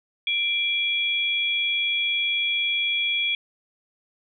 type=tone pair together; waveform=sine; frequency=2360 / 3338 Hz; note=D7 / G#7; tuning=+8 / +8 cents; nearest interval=tritone; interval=600 cents; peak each=-24 dBFS; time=0.27-3.35 s; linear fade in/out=2 ms; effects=none